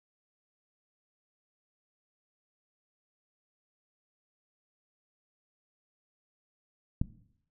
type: click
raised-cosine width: 5 ms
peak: -15 dBFS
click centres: 7.015 s
effects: noise-tail reverb RT60 0.7 s tail -17 dB re dry